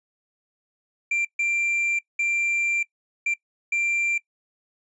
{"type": "tone bursts at uneven times", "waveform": "triangle", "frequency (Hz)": 2366, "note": "D7", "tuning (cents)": 12, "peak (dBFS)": -19, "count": 5, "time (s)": [[1.11, 1.25], [1.39, 1.99], [2.19, 2.83], [3.26, 3.34], [3.72, 4.18]], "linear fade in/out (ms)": 5, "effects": ["noise-tail reverb RT60 0.1 s tail -22 dB re dry", "resampled to 22050 Hz"]}